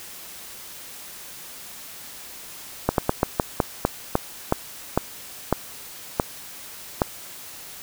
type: slowing click train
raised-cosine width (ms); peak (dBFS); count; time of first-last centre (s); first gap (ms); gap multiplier
1; -3; 13; 2.89-7.018; 92; 1.22
effects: white hiss -40 dBFS RMS until 7.82 s